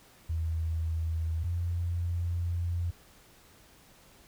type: tone pair in turn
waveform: sine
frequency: 81.2 / 86.43 Hz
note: E2 / F2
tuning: -26 / -17 cents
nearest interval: minor second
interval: 109 cents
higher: second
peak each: -28 dBFS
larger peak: neither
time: 0.29-1.44 / 1.44-2.91 s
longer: second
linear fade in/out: 10 ms
effects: pink hiss -58 dBFS RMS until 4.27 s